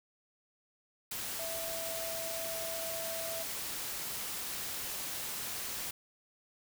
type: tone in noise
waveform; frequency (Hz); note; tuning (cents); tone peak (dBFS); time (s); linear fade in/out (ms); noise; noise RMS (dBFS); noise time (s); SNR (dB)
sine; 659.3; E5; 0; -40; 1.39-3.43; 5; white; -39; 1.11-5.91; -4
effects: none